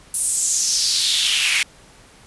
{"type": "noise with high-pass filter sweep", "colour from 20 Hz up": "pink", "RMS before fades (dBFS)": -19, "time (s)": [0.14, 1.63], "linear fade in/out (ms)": 2, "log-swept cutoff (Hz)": [9800, 2200], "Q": 3.8, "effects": ["pink hiss -48 dBFS RMS until 2.26 s", "resampled to 24000 Hz"]}